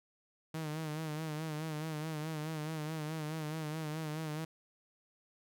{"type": "tone with vibrato", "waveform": "sawtooth", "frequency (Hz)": 155.56, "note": "D#3", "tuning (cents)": 0, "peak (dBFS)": -33, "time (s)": [0.54, 4.45], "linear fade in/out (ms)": 5, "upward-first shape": "sine", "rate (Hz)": 4.7, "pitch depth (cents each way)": 59, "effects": []}